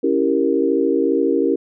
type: chord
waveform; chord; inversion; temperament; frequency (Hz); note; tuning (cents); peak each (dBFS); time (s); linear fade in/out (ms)
sine; C# diminished seventh; none; equal; 277.2 / 329.6 / 392 / 466.2; C#4 / E4 / G4 / Bb4; 0 / 0 / 0 / 0; -20; 0.03-1.56; 10
effects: none